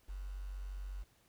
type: tone with quantisation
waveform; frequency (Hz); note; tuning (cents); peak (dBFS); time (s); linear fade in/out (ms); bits
sine; 47.24; F#1; +37; -40; 0.08-1.04; 20; 10
effects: pink hiss -70 dBFS RMS until 1.28 s